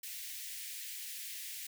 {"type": "high-pass noise", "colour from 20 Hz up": "white", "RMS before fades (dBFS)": -44, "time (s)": [0.03, 1.67], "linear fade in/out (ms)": 5, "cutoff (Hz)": 1800, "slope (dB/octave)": 48, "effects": []}